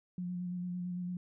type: tone with vibrato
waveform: sine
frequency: 178.6 Hz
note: F3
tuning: 39 cents sharp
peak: -35 dBFS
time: 0.18-1.17 s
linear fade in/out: 2 ms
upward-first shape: square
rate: 8.9 Hz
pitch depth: 17 cents each way
effects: none